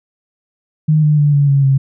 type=tone with pitch steps; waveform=sine; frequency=154.4 / 150.44 / 146.58 / 142.82 / 139.15 / 135.58 Hz; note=D#3 / D3 / D3 / D3 / C#3 / C#3; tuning=-13 / +42 / -3 / -48 / +7 / -38 cents; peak=-8 dBFS; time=0.88-1.78 s; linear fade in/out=10 ms; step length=150 ms; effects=none